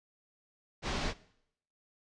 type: low-pass noise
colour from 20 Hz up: pink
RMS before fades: -34 dBFS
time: 0.82-1.14 s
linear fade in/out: 50 ms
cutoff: 5700 Hz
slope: 24 dB/octave
effects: noise-tail reverb RT60 0.7 s tail -19 dB re dry + resampled to 22050 Hz